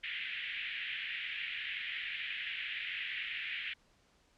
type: band-pass noise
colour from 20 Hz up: pink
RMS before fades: -40 dBFS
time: 0.03-3.74 s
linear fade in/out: 10 ms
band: 1800 to 3200 Hz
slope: 48 dB/octave
effects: pink hiss -69 dBFS RMS until 4.37 s + low-pass 7000 Hz 12 dB/octave

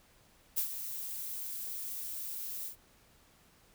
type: noise with ADSR envelope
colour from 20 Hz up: violet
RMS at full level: -30 dBFS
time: 0.56-2.76 s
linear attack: 20 ms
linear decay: 93 ms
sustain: -10 dB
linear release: 100 ms
effects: pink hiss -64 dBFS RMS until 3.74 s

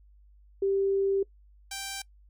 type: tone pair in turn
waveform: sine / 5% pulse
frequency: 392 / 784 Hz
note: G4 / G5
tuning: 0 / 0 cents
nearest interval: octave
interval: 1200 cents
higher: second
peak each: -23 dBFS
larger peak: neither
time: 0.62-1.23 / 1.71-2.02 s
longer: first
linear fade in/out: 5 ms
effects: noise-tail reverb RT60 0.1 s tail -22 dB re dry + added 50 Hz sine -54 dBFS peak until 2.29 s

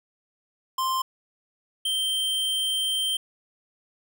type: tone pair in turn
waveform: square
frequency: 1046.5 / 3136 Hz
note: C6 / G7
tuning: 0 / 0 cents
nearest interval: octave + perfect fifth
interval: 1900 cents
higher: second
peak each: -24 dBFS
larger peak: neither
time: 0.78-1.02 / 1.85-3.17 s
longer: second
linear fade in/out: 5 ms
effects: none

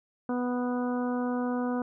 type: harmonic tone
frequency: 246.9 Hz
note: B3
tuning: in tune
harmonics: 1 / 2 / 3 / 4 / 5 / 6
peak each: -28 / -34 / -38 / -40 / -42 / -44 dBFS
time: 0.29-1.82 s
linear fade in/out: 2 ms
effects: none

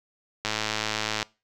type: click train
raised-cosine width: 0.2 ms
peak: -9 dBFS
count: 85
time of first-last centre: 0.45-1.228 s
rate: 108 Hz
effects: noise-tail reverb RT60 0.3 s tail -23 dB re dry

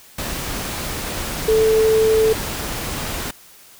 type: tone in noise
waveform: sine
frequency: 440 Hz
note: A4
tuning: in tune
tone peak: -12 dBFS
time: 1.48-2.33 s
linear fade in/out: 5 ms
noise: pink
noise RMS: -26 dBFS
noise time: 0.18-3.31 s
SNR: +11 dB
effects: white hiss -46 dBFS RMS until 3.79 s

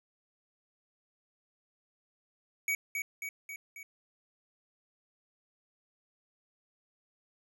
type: tone with echo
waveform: square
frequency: 2260 Hz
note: C#7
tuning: 33 cents sharp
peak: -29 dBFS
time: 2.68-2.75 s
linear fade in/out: 2 ms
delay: 270 ms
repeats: 4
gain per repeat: -4 dB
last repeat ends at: 3.83 s
effects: none

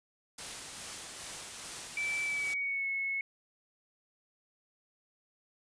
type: noise with tremolo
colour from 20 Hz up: white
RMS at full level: -41 dBFS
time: 0.38-2.54 s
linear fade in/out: 5 ms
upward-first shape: sine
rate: 2.4 Hz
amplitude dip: 25%
type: tone with pitch glide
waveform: sine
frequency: 2322 to 2192 Hz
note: D7 to C#7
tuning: -20 to -20 cents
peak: -31 dBFS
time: 1.97-3.21 s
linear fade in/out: 2 ms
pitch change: -100 cents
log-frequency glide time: 2.23-2.87 s
effects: resampled to 22050 Hz

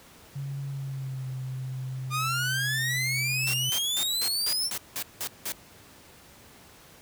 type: tone with pitch glide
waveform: sine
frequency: 138.59 to 130.06 Hz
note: C#3 to C3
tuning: 0 to -10 cents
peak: -31 dBFS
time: 0.35-3.7 s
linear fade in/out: 10 ms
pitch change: -110 cents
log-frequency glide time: 0.69-1.27 s
type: exponential sweep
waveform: sawtooth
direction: up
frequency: 1200 to 5500 Hz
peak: -23 dBFS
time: 2.1-4.71 s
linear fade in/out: 50 ms
type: noise bursts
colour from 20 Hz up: white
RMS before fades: -32 dBFS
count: 9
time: 3.47-5.522 s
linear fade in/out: 2 ms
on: 68 ms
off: 180 ms
effects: pink hiss -52 dBFS RMS until 7.01 s + high-pass 60 Hz 12 dB/octave

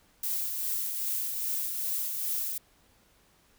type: noise with tremolo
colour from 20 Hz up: violet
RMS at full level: -30 dBFS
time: 0.23-2.58 s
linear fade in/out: 5 ms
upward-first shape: triangle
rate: 2.5 Hz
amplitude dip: 40%
effects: pink hiss -64 dBFS RMS until 3.58 s

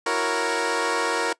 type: chord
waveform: 15% pulse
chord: F# dominant seventh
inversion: third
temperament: equal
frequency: 329.6 / 370 / 466.2 / 554.4 Hz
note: E4 / F#4 / A#4 / C#5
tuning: 0 / 0 / 0 / 0 cents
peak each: -24 / -24 / -18 / -23 dBFS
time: 0.06-1.33 s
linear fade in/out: 5 ms
effects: noise-tail reverb RT60 0.1 s tail -21 dB re dry + resampled to 22050 Hz

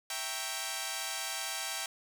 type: chord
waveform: 5% pulse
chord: E diminished seventh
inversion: none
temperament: equal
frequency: 659.3 / 784 / 932.3 / 1108.7 Hz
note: E5 / G5 / Bb5 / Db6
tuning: 0 / 0 / 0 / 0 cents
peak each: -30 / -26 / -30 / -31 dBFS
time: 0.1-1.86 s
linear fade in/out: 2 ms
effects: none

